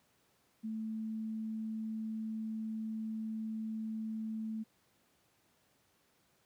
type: tone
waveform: sine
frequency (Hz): 220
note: A3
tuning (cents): 0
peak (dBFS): -36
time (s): 0.63-4.64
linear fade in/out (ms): 20
effects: pink hiss -72 dBFS RMS until 6.45 s + high-pass 100 Hz 12 dB/octave